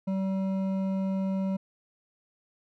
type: tone with hard clipping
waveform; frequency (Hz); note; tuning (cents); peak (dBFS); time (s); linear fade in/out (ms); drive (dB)
sine; 191.8; G3; -37; -28; 0.07-1.57; 10; 9
effects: none